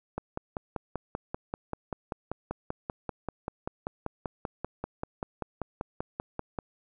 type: click train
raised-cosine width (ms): 1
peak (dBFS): -18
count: 34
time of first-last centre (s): 0.18-6.588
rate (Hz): 5.15
effects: none